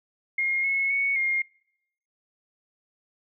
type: tone with pitch steps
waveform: sine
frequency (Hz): 2138 / 2184 / 2219 / 2129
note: C7 / C#7 / C#7 / C7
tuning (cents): +37 / -26 / +1 / +30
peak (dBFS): -22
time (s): 0.38-1.42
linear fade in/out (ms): 5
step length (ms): 260
effects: noise-tail reverb RT60 0.8 s tail -26 dB re dry